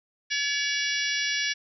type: harmonic tone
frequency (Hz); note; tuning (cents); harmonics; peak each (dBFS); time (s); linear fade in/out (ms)
569; C#5; +45; 3 / 4 / 5 / 6 / 7 / 8 / 9 / 10; -30 / -31 / -33 / -34 / -37 / -38 / -34 / -35; 0.3-1.54; 20
effects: none